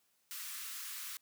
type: high-pass noise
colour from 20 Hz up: white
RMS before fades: -44 dBFS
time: 0.31-1.17 s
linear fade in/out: 0 ms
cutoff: 1100 Hz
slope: 48 dB/octave
effects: white hiss -75 dBFS RMS until 1.21 s + high-pass 100 Hz 12 dB/octave